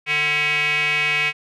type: tone with band-pass filter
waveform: square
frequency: 149.4 Hz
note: D3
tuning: 30 cents sharp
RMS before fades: -20 dBFS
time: 0.06-1.33 s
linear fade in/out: 50 ms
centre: 2400 Hz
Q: 8
effects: none